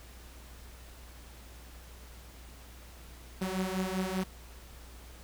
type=beating tone pair; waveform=sawtooth; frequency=185 / 190.1 Hz; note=F#3 / F#3; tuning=0 / +47 cents; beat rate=5.1 Hz; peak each=-30 dBFS; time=3.41-4.24 s; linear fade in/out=10 ms; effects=added 60 Hz sine -49 dBFS peak until 5.23 s + pink hiss -54 dBFS RMS until 5.23 s